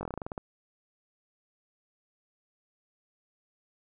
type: slowing click train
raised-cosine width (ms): 1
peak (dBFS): -21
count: 11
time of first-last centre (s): 0.01-0.378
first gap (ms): 20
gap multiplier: 1.13
effects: none